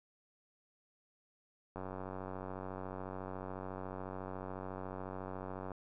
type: click train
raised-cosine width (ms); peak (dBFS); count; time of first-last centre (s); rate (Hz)
1; -29; 373; 1.76-5.717; 94
effects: none